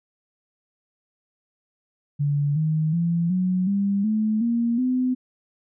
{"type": "tone with pitch steps", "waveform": "sine", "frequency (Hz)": [144.2, 156.35, 169.51, 183.79, 199.27, 216.1, 234.3, 254], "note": ["D3", "D#3", "E3", "F#3", "G3", "A3", "A#3", "B3"], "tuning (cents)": [-31, 9, 49, -11, 29, -31, 9, 49], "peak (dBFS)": -19, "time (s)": [2.19, 5.15], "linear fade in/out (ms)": 20, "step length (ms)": 370, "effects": []}